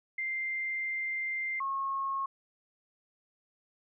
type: tone pair in turn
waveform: sine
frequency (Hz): 2093 / 1087.8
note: C7 / C#6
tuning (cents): 0 / -33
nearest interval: major seventh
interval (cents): 1133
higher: first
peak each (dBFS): -31 / -30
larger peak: second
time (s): 0.18-1.6 / 1.6-2.26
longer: first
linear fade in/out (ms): 5
effects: none